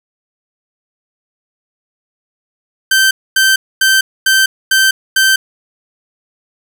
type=tone bursts; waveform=sawtooth; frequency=1553 Hz; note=G6; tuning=17 cents flat; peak=-4 dBFS; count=6; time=2.91-5.36 s; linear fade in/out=5 ms; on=200 ms; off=250 ms; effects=none